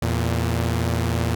sawtooth tone pair together, 83.41 / 116.1 Hz, E2 / A#2, +21 / -7 cents, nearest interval tritone, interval 572 cents, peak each -19 dBFS, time 0.02-1.35 s, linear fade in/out 5 ms, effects none

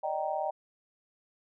sine chord, Eb major seventh, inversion third, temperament just, 583.4 / 622.3 / 777.8 / 933.4 Hz, D5 / Eb5 / G5 / Bb5, -12 / 0 / -14 / +2 cents, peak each -37 / -34 / -33 / -38 dBFS, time 0.03-0.51 s, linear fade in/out 10 ms, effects none

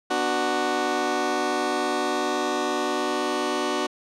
15% pulse chord, B minor, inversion none, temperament just, 246.9 / 296.3 / 370.4 Hz, B3 / D4 / F#4, 0 / +15 / +2 cents, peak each -24 / -21 / -19 dBFS, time 0.1-3.87 s, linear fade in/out 10 ms, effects low-pass 7000 Hz 12 dB/octave

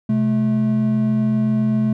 triangle tone pair together, 128.7 / 216.4 Hz, C3 / A3, -28 / -29 cents, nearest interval major sixth, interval 899 cents, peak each -20 / -14 dBFS, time 0.09-1.93 s, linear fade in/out 5 ms, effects none

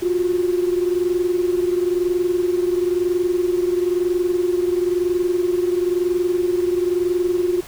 sine tone pair together, 352.6 / 373.6 Hz, F4 / F#4, +17 / +17 cents, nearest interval minor second, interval 100 cents, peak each -17 / -22 dBFS, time 0.02-7.61 s, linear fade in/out 10 ms, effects tanh soft clip ceiling -9 dBFS + pink hiss -39 dBFS RMS until 7.67 s

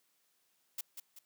blue noise with echo, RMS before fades -38 dBFS, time 0.78-0.81 s, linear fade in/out 5 ms, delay 190 ms, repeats 2, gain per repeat -7 dB, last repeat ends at 1.19 s, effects white hiss -75 dBFS RMS until 1.25 s + high-pass 150 Hz 12 dB/octave

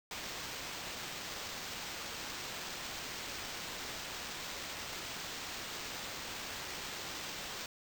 white noise with sample-and-hold, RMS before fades -43 dBFS, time 0.11-7.66 s, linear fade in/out 2 ms, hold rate 11025 Hz, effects none

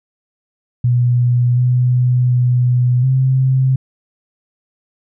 sine tone with pitch steps, 122.3 / 124.7 / 123.9 / 131.3 Hz, B2 / B2 / B2 / C3, -16 / +17 / +6 / +6 cents, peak -10 dBFS, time 0.84-3.76 s, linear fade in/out 5 ms, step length 730 ms, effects none

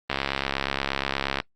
click train, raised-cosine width 0.3 ms, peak -8 dBFS, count 90, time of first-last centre 0.1-1.401 s, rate 68.4 Hz, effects noise-tail reverb RT60 0.1 s tail -22 dB re dry + Opus 32 kbps

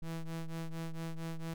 square ring-modulated tone, 82.3 Hz, E2, 2 cents flat, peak -35 dBFS, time 0.02-1.54 s, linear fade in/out 5 ms, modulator 80.1 Hz, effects none

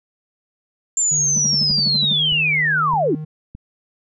sine linear sweep, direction down, 7330 to 243.4 Hz, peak -15 dBFS, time 0.97-3.15 s, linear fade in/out 2 ms
triangle tone with pitch glide, 146.83 to 154.49 Hz, D3 to D#3, 0 to -12 cents, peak -24 dBFS, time 1.11-3.25 s, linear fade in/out 10 ms, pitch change +88 cents, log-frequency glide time 2.03-2.25 s
triangle tone bursts, 201.7 Hz, G3, 50 cents sharp, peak -20 dBFS, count 10, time 1.36-2.132 s, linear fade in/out 5 ms, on 25 ms, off 58 ms
click train, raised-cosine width 5 ms, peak -22 dBFS, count 4, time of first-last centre 1.71-3.55 s, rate 1.63 Hz
effects none

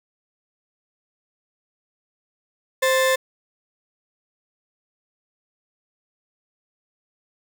35% pulse tone pair together, 524 / 1762.5 Hz, C5 / A6, +2 / +2 cents, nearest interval octave + major sixth, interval 2100 cents, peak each -16 / -21 dBFS, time 2.82-3.16 s, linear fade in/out 10 ms, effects none

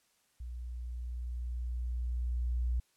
sine tone with level ramp, 60.5 Hz, B1, 35 cents flat, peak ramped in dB -39 to -28 dBFS, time 0.4-2.8 s, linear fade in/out 5 ms, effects white hiss -72 dBFS RMS until 2.96 s + low-pass 11000 Hz 12 dB/octave

